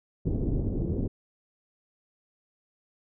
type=low-pass noise; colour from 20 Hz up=pink; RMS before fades=-28 dBFS; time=0.25-1.08 s; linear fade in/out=10 ms; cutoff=400 Hz; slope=24 dB/octave; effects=none